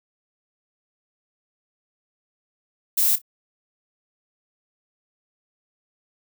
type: noise with echo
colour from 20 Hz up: violet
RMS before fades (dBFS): -19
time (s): 2.97-3.16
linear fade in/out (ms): 10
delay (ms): 29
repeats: 2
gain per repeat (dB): -15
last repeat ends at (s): 3.218
effects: none